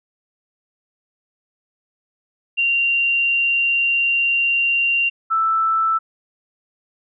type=tone pair in turn; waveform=sine; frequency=2768 / 1321.9 Hz; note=F7 / E6; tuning=-16 / +4 cents; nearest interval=octave + minor second; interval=1280 cents; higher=first; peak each=-15 dBFS; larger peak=neither; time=2.57-5.1 / 5.3-5.99 s; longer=first; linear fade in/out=20 ms; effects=none